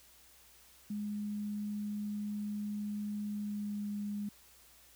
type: tone with pitch glide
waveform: sine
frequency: 207.7 to 205.6 Hz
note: G#3 to G#3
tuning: 0 to -17 cents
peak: -35 dBFS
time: 0.9-4.29 s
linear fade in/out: 5 ms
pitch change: -17 cents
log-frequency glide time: 3.25-3.93 s
effects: added 60 Hz sine -70 dBFS peak until 4.95 s + white hiss -61 dBFS RMS until 4.95 s